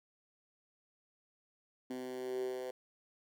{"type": "tone with high-pass filter sweep", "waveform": "10% pulse", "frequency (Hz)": 127.4, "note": "C3", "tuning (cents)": -46, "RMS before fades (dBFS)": -40, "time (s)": [1.9, 2.71], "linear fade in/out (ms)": 5, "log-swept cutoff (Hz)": [280, 460], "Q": 8.2, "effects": []}